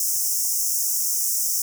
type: high-pass noise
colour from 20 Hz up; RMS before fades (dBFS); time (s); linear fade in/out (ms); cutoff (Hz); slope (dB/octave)
pink; -23; 0-1.62; 2; 5400; 96
effects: none